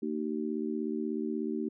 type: harmonic tone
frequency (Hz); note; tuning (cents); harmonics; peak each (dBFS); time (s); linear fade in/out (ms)
76.5; D#2; -29; 3 / 4 / 5; -34 / -35 / -36; 0.02-1.69; 10
effects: none

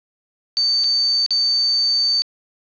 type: tone with dropouts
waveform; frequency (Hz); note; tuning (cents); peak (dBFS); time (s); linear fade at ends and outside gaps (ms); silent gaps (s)
sine; 4561; C#8; +49; -14; 0.57-2.22; 0; 0.838-0.842 / 1.262-1.307
effects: resampled to 11025 Hz + 7-bit

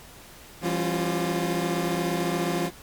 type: tone cluster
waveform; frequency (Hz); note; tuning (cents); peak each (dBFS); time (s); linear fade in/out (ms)
25% pulse; 169.4 / 197.9 / 272.2 / 353.1; E3 / G3 / C#4 / F4; +48 / +17 / -31 / +19; -24 / -29 / -29 / -25; 0.61-2.71; 50
effects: pink hiss -47 dBFS RMS until 2.82 s + MP3 96 kbps

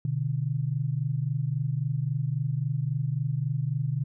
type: tone pair together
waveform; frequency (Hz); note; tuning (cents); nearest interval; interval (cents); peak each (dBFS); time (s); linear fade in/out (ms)
sine; 125.2 / 148.89; B2 / D3; +24 / +24; minor third; 300; -28; 0.05-4.04; 2
effects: none

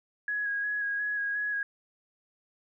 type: tone with vibrato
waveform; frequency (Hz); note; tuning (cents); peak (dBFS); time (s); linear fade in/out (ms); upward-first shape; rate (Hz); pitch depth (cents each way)
sine; 1661.2; G#6; 0; -28; 0.28-1.63; 2; square; 2.8; 17
effects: none

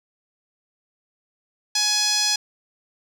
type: tone with band-pass filter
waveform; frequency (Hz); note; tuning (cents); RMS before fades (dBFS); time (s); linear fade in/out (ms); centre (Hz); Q
sawtooth; 840; G#5; +19; -21; 1.75-2.36; 5; 5200; 3.2
effects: 8-bit

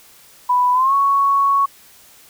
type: tone with pitch glide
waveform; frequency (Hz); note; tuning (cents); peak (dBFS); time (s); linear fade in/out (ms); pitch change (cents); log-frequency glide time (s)
sine; 990 to 1111.2; B5 to C#6; +4 to +4; -12; 0.49-1.66; 10; +200; 0.73-0.94
effects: white hiss -47 dBFS RMS until 2.29 s

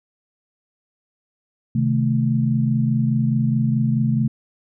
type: chord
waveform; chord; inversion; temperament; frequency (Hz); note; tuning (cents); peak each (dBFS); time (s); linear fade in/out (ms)
sine; A diminished; first; equal; 130.81 / 155.56 / 220; C3 / Eb3 / A3; 0 / 0 / 0; -19 / -24 / -20; 1.75-4.28; 5
effects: none

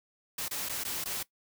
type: noise with dropouts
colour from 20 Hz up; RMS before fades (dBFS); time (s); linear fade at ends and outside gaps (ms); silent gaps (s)
white; -35; 0.38-1.23; 5; 0.483-0.51 / 0.688-0.694 / 0.838-0.849 / 1.041-1.056
effects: noise-tail reverb RT60 0.1 s tail -19 dB re dry

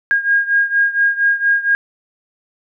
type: beating tone pair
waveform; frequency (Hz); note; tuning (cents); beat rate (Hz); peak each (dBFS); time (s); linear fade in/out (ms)
sine; 1625 / 1629.3; G#6 / G#6; -38 / -34; 4.3; -14 / -17; 0.11-1.75; 0
effects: none

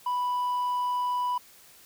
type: tone with hard clipping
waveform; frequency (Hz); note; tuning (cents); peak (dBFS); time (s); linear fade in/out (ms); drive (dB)
sine; 987.8; B5; 0; -26; 0.06-1.38; 5; 2
effects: white hiss -54 dBFS RMS until 1.85 s

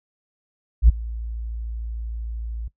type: tone with ADSR envelope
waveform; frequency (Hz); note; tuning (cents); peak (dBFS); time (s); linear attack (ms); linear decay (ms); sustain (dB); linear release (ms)
sine; 56.6; A1; +50; -4; 0.82-2.68; 68; 14; -23; 5
effects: noise-tail reverb RT60 0.1 s tail -18 dB re dry + tanh soft clip ceiling -5 dBFS

